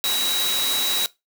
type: tone in noise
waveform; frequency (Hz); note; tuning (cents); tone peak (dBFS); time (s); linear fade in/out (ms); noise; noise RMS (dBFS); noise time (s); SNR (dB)
sine; 3870; B7; -36; -22; 0.04-1.06; 0; white; -25; 0.04-1.06; 0
effects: noise-tail reverb RT60 0.2 s tail -19 dB re dry + high-pass 200 Hz 12 dB/octave

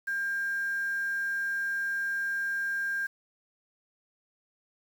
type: tone with quantisation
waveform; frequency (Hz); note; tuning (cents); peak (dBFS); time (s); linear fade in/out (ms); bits
sine; 1600; G6; +35; -28; 0.07-3.07; 10; 8
effects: none

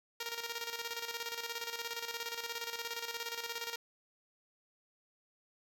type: tone with tremolo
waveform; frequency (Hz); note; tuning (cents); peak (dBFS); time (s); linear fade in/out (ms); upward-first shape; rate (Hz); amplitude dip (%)
5% pulse; 466.2; A#4; 0; -25; 0.2-3.76; 5; square; 17; 60
effects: none

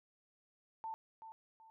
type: tone with echo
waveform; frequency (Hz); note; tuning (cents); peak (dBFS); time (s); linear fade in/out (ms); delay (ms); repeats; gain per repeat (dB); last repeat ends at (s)
sine; 891; A5; +22; -40; 0.84-0.94; 0; 380; 2; -9; 1.7
effects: none

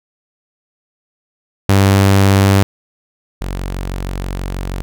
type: tone pair in turn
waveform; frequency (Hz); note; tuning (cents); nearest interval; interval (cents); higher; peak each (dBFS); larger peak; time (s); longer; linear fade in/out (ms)
sawtooth; 98 / 46.25; G2 / F#1; 0 / 0; octave + minor second; 1300; first; -4 / -16; first; 1.69-2.63 / 3.41-4.82; second; 0
effects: none

